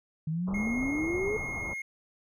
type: exponential sweep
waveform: sine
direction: up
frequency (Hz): 152.7 to 440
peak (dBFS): -28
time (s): 0.27-1.37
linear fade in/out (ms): 5
type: low-pass noise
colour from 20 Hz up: pink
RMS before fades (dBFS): -39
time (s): 0.47-1.74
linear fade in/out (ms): 10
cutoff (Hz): 1300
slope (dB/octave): 96
type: tone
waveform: triangle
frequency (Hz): 2149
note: C7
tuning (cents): +46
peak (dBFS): -32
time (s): 0.54-1.82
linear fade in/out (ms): 5
effects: none